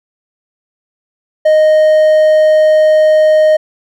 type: tone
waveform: triangle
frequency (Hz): 620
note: D#5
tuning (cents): -6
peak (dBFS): -3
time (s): 1.45-3.57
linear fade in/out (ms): 10
effects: none